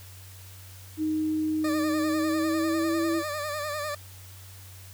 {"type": "tone with pitch glide", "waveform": "sine", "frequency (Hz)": [311.1, 329.4], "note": ["D#4", "E4"], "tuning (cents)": [0, -1], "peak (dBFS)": -24, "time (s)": [0.97, 3.23], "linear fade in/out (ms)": 50, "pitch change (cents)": 99, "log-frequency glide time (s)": [1.99, 3]}
{"type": "tone with vibrato", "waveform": "20% pulse", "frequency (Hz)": 596, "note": "D5", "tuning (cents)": 25, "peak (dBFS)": -25, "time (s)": [1.64, 3.95], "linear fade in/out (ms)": 5, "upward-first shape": "sine", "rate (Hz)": 10, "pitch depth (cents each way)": 59}
{"effects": ["added 94 Hz sine -45 dBFS peak until 4.93 s", "white hiss -50 dBFS RMS until 4.93 s"]}